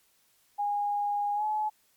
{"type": "tone with pitch glide", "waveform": "sine", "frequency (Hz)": [820, 853.8], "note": ["G#5", "G#5"], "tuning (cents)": [-22, 48], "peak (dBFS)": -26, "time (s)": [0.58, 1.7], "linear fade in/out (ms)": 20, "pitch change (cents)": 70, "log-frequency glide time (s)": [1.35, 1.44], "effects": ["white hiss -67 dBFS RMS until 1.96 s", "MP3 96 kbps"]}